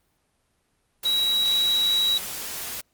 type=tone in noise; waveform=sine; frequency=3876 Hz; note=B7; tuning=33 cents flat; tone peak=-19 dBFS; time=1.05-2.18 s; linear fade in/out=5 ms; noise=white; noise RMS=-33 dBFS; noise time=1.03-2.81 s; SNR=+11 dB; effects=pink hiss -69 dBFS RMS until 2.93 s + Opus 32 kbps